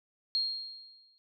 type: tone with exponential decay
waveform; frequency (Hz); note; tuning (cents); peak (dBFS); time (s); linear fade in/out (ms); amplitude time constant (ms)
sine; 4240; C8; +22; -25; 0.35-1.18; 0; 180
effects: none